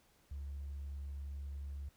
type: tone with tanh clipping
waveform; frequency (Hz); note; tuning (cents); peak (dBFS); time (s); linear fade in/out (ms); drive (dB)
triangle; 70.2; C#2; +22; -40; 0.31-1.89; 5; 1
effects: pink hiss -70 dBFS RMS until 1.96 s